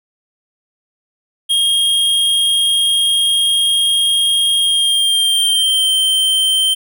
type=tone with pitch glide; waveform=square; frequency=3245 to 3120 Hz; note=G#7 to G7; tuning=-41 to -9 cents; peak=-12 dBFS; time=1.49-6.75 s; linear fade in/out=20 ms; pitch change=-68 cents; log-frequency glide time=4.59-5.92 s; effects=none